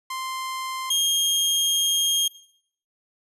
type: tone pair in turn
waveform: sawtooth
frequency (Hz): 1045 / 3234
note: C6 / G#7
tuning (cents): -2 / -47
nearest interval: octave + minor sixth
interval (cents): 1955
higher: second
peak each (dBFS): -25 / -16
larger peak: second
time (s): 0.1-0.9 / 0.9-2.28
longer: second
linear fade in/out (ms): 5
effects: noise-tail reverb RT60 0.6 s tail -18 dB re dry + resampled to 32000 Hz